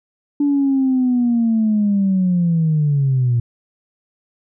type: linear sweep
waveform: sine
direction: down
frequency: 290 to 116.8 Hz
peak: -12 dBFS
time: 0.4-3.4 s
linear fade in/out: 5 ms
effects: tanh soft clip ceiling -9 dBFS